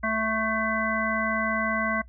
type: harmonic tone with a mistuned harmonic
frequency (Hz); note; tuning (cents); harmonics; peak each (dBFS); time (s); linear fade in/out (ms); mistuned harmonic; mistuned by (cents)
220; A3; 0; 1 / 3 / 5 / 7 / 9; -30 / -30 / -30 / -30 / -30; 0.03-2.02; 10; 9; +22
effects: noise-tail reverb RT60 0.1 s tail -21 dB re dry + added 60 Hz sine -45 dBFS peak until 2.08 s